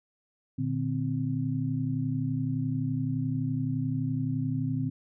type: tone cluster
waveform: sine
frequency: 118.4 / 150.1 / 260.1 Hz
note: A#2 / D3 / C4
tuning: +27 / +38 / -10 cents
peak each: -31 dBFS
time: 0.58-4.9 s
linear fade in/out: 10 ms
effects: none